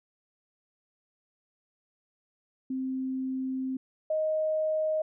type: tone pair in turn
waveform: sine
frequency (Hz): 261.6 / 624.4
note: C4 / D#5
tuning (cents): 0 / +6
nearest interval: octave + minor third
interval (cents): 1506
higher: second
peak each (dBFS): -29 / -25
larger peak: second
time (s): 2.7-3.77 / 4.1-5.02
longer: first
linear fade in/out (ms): 5
effects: none